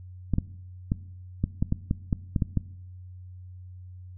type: clicks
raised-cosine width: 5 ms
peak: -11 dBFS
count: 11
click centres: 0.337 / 0.384 / 0.919 / 1.44 / 1.625 / 1.724 / 1.911 / 2.128 / 2.362 / 2.422 / 2.573 s
effects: noise-tail reverb RT60 0.8 s tail -20 dB re dry + added 91 Hz sine -41 dBFS peak until 4.17 s